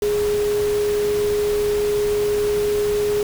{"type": "tone in noise", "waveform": "sine", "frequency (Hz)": 415.3, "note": "G#4", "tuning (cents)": 0, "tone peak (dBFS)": -17, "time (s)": [0.02, 3.23], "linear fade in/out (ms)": 2, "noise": "pink", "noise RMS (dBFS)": -31, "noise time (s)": [0.02, 3.23], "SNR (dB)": 11, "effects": []}